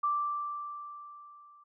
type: tone with level ramp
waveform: sine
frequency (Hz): 1173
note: D6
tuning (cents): -2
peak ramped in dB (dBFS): -25 to -55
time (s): 0.03-1.64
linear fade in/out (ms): 10
effects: none